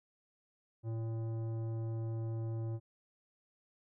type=tone with tanh clipping; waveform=triangle; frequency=113.1 Hz; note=A2; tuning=48 cents sharp; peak=-37 dBFS; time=0.83-2.8 s; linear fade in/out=50 ms; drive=17 dB; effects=none